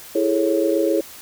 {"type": "chord", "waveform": "sine", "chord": "A major seventh", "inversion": "second", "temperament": "just", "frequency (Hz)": [330, 412.5, 440, 550], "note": ["E4", "G#4", "A4", "C#5"], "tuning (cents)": [2, -12, 0, -14], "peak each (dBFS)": [-20, -22, -25, -21], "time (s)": [0.15, 1.01], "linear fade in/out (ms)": 5, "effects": ["white hiss -40 dBFS RMS until 1.21 s"]}